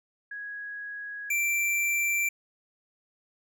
sine / square tone pair in turn, 1661.2 / 2349 Hz, G#6 / D7, 0 / 0 cents, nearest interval tritone, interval 600 cents, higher second, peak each -35 / -25 dBFS, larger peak second, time 0.31-1.3 / 1.3-2.29 s, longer neither, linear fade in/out 5 ms, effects none

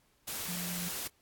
sine tone in noise, 176.1 Hz, F3, 15 cents sharp, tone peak -38 dBFS, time 0.48-0.89 s, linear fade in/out 10 ms, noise white, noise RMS -38 dBFS, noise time 0.27-1.08 s, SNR -3 dB, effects pink hiss -70 dBFS RMS until 1.21 s + AAC 64 kbps

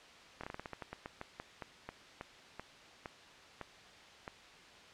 slowing click train, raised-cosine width 0.5 ms, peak -27 dBFS, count 20, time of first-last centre 0.41-4.278 s, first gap 25 ms, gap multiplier 1.2, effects white hiss -56 dBFS RMS until 4.93 s + low-pass 4000 Hz 12 dB/octave

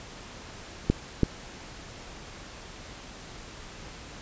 clicks, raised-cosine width 3 ms, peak -7 dBFS, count 2, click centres 0.9 / 1.233 s, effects pink hiss -44 dBFS RMS until 4.21 s + resampled to 16000 Hz

